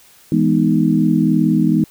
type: chord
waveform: sine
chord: E major seventh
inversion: none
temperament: equal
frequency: 164.81 / 207.7 / 246.9 / 311.1 Hz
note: E3 / G#3 / B3 / D#4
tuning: 0 / 0 / 0 / 0 cents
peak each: -17 dBFS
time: 0.32-1.84 s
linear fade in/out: 2 ms
effects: white hiss -48 dBFS RMS until 1.9 s